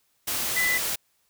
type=tone in noise; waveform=sine; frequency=1997 Hz; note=B6; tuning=19 cents sharp; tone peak=-22 dBFS; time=0.56-0.78 s; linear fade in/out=10 ms; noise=white; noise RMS=-28 dBFS; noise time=0.27-0.96 s; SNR=+3 dB; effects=white hiss -69 dBFS RMS until 1.29 s